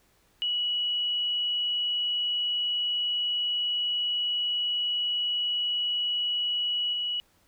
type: tone with level steps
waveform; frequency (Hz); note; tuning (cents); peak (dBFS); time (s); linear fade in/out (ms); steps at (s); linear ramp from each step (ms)
sine; 2930; F#7; -18; -25 / -27; 0.42-7.2; 0; 6.93; 2
effects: pink hiss -65 dBFS RMS until 7.47 s